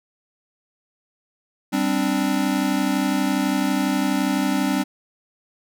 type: chord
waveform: square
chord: G suspended fourth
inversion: none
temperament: equal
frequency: 196 / 261.6 / 293.7 Hz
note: G3 / C4 / D4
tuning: 0 / 0 / 0 cents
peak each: -25 / -24 / -24 dBFS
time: 1.72-4.84 s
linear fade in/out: 20 ms
effects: none